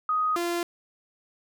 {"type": "tone pair in turn", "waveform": ["sine", "sawtooth"], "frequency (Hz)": [1250, 345], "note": ["D#6", "F4"], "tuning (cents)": [8, -21], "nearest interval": "octave + minor seventh", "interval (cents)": 2229, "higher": "first", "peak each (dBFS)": -22, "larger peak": "neither", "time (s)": [[0.09, 0.36], [0.36, 0.63]], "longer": "neither", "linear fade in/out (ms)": 2, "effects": []}